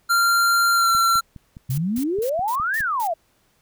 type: tone with pitch glide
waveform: square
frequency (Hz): 1384 to 1359.4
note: F6 to F6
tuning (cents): -16 to -47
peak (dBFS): -16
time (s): 0.09-1.21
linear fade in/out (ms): 20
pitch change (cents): -31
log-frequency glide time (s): 0.74-0.9
type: click train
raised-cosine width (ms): 5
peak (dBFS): -26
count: 10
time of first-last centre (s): 0.95-2.806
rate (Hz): 4.85
type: exponential two-way sweep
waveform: sine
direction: up then down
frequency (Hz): 120.7 to 1865 to 629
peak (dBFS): -20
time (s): 1.69-3.14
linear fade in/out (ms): 10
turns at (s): 2.78
type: noise bursts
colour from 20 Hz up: blue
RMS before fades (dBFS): -35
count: 6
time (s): 1.7-3.074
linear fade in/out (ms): 5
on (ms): 79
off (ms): 180
effects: pink hiss -63 dBFS RMS until 3.61 s